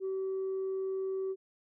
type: tone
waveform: sine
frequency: 382.3 Hz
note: G4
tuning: 43 cents flat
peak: -30 dBFS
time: 0-1.36 s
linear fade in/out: 50 ms
effects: tanh soft clip ceiling -29 dBFS